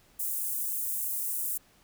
white high-pass noise, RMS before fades -32 dBFS, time 0.19-1.58 s, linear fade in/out 10 ms, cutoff 8800 Hz, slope 24 dB/octave, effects pink hiss -62 dBFS RMS until 1.83 s

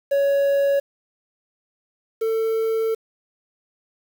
triangle tone pair in turn, 559 / 447.2 Hz, C#5 / A4, +14 / +28 cents, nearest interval major third, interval 386 cents, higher first, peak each -14 / -17 dBFS, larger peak first, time 0.11-0.8 / 2.21-2.95 s, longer second, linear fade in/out 10 ms, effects 7-bit

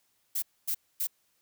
violet noise bursts, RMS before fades -30 dBFS, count 3, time 0.35-1.072 s, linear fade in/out 10 ms, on 74 ms, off 250 ms, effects white hiss -72 dBFS RMS until 1.41 s

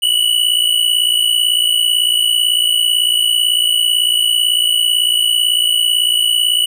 square tone pair together, 2923 / 2981 Hz, F#7 / F#7, -22 / +12 cents, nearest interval unison, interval 34 cents, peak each -15 dBFS, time 0.02-6.66 s, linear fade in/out 10 ms, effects none

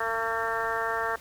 harmonic tone, 226.5 Hz, A#3, 50 cents flat, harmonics 2 / 3 / 4 / 5 / 6 / 7 / 8, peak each -34 / -34 / -34 / -34 / -34 / -34 / -34 dBFS, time 0-1.16 s, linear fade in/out 5 ms, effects pink hiss -49 dBFS RMS until 1.2 s

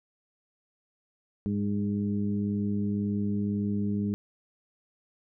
harmonic tone with a mistuned harmonic, 101.9 Hz, G#2, 32 cents flat, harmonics 1 / 2 / 3 / 4, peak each -33 / -27 / -37 / -40 dBFS, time 1.46-4.14 s, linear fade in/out 0 ms, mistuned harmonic 4, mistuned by +17 cents, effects none

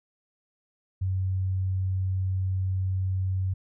sine tone, 94.1 Hz, F#2, 30 cents sharp, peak -24 dBFS, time 1.01-3.54 s, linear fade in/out 10 ms, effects none

